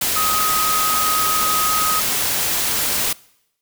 sine tone in noise, 1259 Hz, D#6, 20 cents sharp, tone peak -19 dBFS, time 0.16-2 s, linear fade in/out 5 ms, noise white, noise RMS -20 dBFS, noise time 0.01-3.13 s, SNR -2 dB, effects noise-tail reverb RT60 0.8 s tail -23 dB re dry

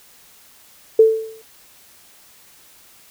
sine tone with exponential decay, 443.3 Hz, A4, 13 cents sharp, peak -4 dBFS, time 0.99-1.42 s, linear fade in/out 5 ms, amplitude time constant 92 ms, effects white hiss -49 dBFS RMS until 3.1 s

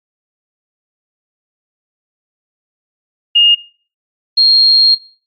sine tone pair in turn, 2840 / 4238 Hz, F7 / C8, +28 / +21 cents, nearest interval perfect fifth, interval 693 cents, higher second, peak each -5 dBFS, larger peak neither, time 3.35-3.55 / 4.37-4.95 s, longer second, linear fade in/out 10 ms, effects noise-tail reverb RT60 0.4 s tail -19 dB re dry + MP3 32 kbps

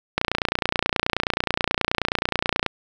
click train, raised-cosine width 0.3 ms, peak -3 dBFS, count 74, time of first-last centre 0.18-2.663 s, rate 29.4 Hz, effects none

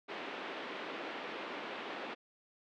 pink band-pass noise, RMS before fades -43 dBFS, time 0.08-2.15 s, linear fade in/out 20 ms, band 270 to 3300 Hz, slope 24 dB/octave, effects none

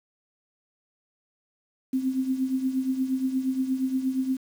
sine tone with tremolo, 261.6 Hz, C4, in tune, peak -20 dBFS, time 1.93-4.37 s, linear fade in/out 5 ms, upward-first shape triangle, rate 8.5 Hz, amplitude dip 75%, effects 8-bit

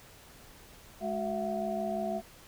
sine tone cluster, 209.8 / 372.8 / 667 / 733 Hz, G#3 / F#4 / E5 / F#5, +18 / +13 / +20 / -16 cents, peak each -36 / -39 / -33 / -39 dBFS, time 1-2.22 s, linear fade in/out 50 ms, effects pink hiss -54 dBFS RMS until 2.47 s

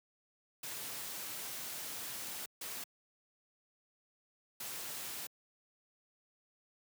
white noise bursts at uneven times, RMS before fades -43 dBFS, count 3, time 0.63-2.46 / 2.61-2.84 / 4.6-5.27 s, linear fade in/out 5 ms, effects high-pass 100 Hz 12 dB/octave

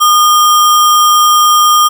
sine tone with sample-and-hold, 1218 Hz, D#6, 37 cents flat, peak -4 dBFS, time 0-1.89 s, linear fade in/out 20 ms, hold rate 4410 Hz, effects none

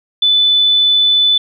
sine tone, 3497 Hz, A7, 11 cents flat, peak -8 dBFS, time 0.22-1.38 s, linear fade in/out 5 ms, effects none

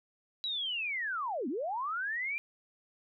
sine linear two-way sweep, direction down then up, 3951 to 226.5 to 2407 Hz, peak -32 dBFS, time 0.44-2.38 s, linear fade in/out 0 ms, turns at 1.48 s, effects none

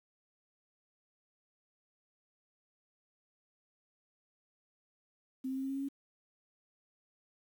sine tone with pitch steps, 261.6 / 264 / 266.5 / 269 / 271.5 / 274 / 276.5 Hz, C4 / C4 / C4 / C4 / C#4 / C#4 / C#4, 0 / +16 / +32 / +48 / -36 / -20 / -4 cents, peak -34 dBFS, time 5.44-5.888 s, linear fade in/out 10 ms, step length 64 ms, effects 10-bit

